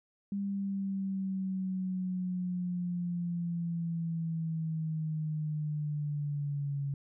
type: linear sweep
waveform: sine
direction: down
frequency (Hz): 200 to 139.5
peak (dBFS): -31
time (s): 0.32-6.94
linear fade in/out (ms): 2
effects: none